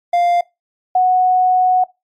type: tone pair in turn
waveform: triangle / sine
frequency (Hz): 698.5 / 736.8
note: F5 / F#5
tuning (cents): 0 / -7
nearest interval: minor second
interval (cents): 93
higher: second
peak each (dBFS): -9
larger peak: neither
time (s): 0.13-0.41 / 0.95-1.84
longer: second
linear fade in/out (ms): 5
effects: noise-tail reverb RT60 0.2 s tail -21 dB re dry + MP3 64 kbps